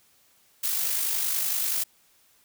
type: noise with amplitude modulation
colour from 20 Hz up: blue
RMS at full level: -25 dBFS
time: 0.63-1.84 s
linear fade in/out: 10 ms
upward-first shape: sine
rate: 50.6 Hz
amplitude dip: 40%
effects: white hiss -62 dBFS RMS until 2.44 s